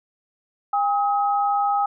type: tone pair together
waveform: sine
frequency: 808.6 / 1270 Hz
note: G#5 / D#6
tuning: -46 / +35 cents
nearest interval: minor sixth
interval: 781 cents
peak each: -19 / -24 dBFS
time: 0.73-1.86 s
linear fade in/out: 5 ms
effects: none